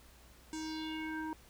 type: tone with low-pass filter sweep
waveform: square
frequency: 314.7 Hz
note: D#4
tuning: 20 cents sharp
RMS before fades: -40 dBFS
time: 0.53-1.33 s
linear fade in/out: 0 ms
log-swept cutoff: 7600 to 1100 Hz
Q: 3.8
effects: added 60 Hz sine -60 dBFS peak until 1.49 s + pink hiss -61 dBFS RMS until 1.49 s